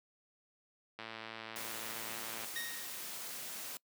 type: click train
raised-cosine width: 0.3 ms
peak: -28 dBFS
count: 164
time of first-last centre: 0.99-2.445 s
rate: 112 Hz
type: noise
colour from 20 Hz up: white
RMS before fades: -44 dBFS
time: 1.56-3.77 s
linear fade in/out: 0 ms
type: tone with exponential decay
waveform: 25% pulse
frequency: 1864.7 Hz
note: A#6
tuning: in tune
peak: -33 dBFS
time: 2.56-3.21 s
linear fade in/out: 0 ms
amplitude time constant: 140 ms
effects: noise-tail reverb RT60 0.1 s tail -24 dB re dry + high-pass 150 Hz 12 dB/octave